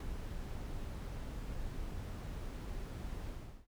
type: noise with ADSR envelope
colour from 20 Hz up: brown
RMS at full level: -38 dBFS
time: 0-3.67 s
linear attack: 5 ms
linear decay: 3 ms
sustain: -4 dB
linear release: 390 ms
effects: none